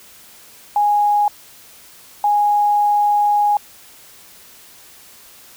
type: tone pair in turn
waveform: sine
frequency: 827 / 827 Hz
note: G#5 / G#5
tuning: -8 / -8 cents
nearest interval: unison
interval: 0 cents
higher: neither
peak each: -12 / -12 dBFS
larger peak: neither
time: 0.76-1.28 / 2.24-3.57 s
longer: second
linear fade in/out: 2 ms
effects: white hiss -44 dBFS RMS until 5.56 s